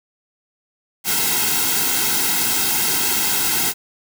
white noise with comb filter, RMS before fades -19 dBFS, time 1.04-3.74 s, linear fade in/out 50 ms, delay 1.7 ms, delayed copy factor -1, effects none

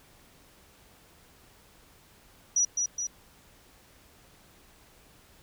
sine tone with echo, 5840 Hz, F#8, 24 cents flat, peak -21 dBFS, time 2.56-2.65 s, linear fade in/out 5 ms, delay 210 ms, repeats 2, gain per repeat -4 dB, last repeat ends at 3.07 s, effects pink hiss -58 dBFS RMS until 5.42 s

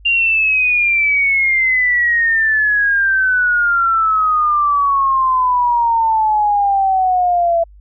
sine exponential sweep, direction down, 2794 to 667 Hz, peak -11 dBFS, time 0.05-7.64 s, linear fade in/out 10 ms, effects added 50 Hz sine -39 dBFS peak until 7.8 s

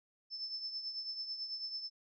sine tone with tremolo, 5274 Hz, E8, in tune, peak -36 dBFS, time 0.3-1.9 s, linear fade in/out 50 ms, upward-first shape triangle, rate 9.1 Hz, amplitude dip 65%, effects none

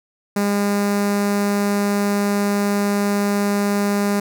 sawtooth tone with notch filter, 202.9 Hz, G#3, 40 cents flat, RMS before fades -19 dBFS, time 0.36-4.2 s, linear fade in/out 5 ms, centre 3200 Hz, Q 1.7, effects none

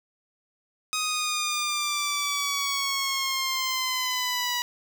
10% pulse linear sweep, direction down, 1256 to 971 Hz, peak -17 dBFS, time 0.93-4.62 s, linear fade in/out 0 ms, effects none

